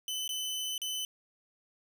sawtooth tone with dropouts, 3026 Hz, F#7, 38 cents sharp, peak -30 dBFS, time 0.08-1.05 s, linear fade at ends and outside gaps 1 ms, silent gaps 0.278-0.291 / 0.779-0.817 s, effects none

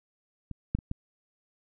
clicks, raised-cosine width 5 ms, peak -25 / -13 / -27 / -19 dBFS, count 4, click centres 0.513 / 0.75 / 0.788 / 0.914 s, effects none

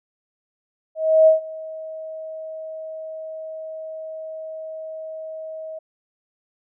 sine tone with ADSR envelope, 635 Hz, D#5, 35 cents sharp, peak -8 dBFS, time 0.95-5.79 s, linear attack 320 ms, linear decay 130 ms, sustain -22 dB, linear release 8 ms, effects none

